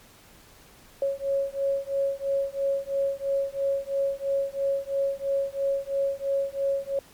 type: beating tone pair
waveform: sine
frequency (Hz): 550 / 553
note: C#5 / C#5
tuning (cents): -14 / -4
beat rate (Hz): 3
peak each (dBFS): -27 / -27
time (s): 1.02-6.99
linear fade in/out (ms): 2
effects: pink hiss -53 dBFS RMS until 7.13 s + MP3 96 kbps